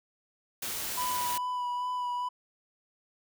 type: noise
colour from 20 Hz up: white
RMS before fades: -35 dBFS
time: 0.62-1.38 s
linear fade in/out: 5 ms
type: tone with vibrato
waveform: triangle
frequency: 987.8 Hz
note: B5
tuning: in tune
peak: -28 dBFS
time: 0.97-2.29 s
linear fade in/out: 10 ms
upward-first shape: sine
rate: 2.4 Hz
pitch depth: 18 cents each way
effects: none